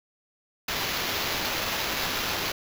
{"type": "noise with sample-and-hold", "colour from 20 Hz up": "violet", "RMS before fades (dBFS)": -29, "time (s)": [0.68, 2.52], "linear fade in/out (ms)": 5, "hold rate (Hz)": 8820, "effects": []}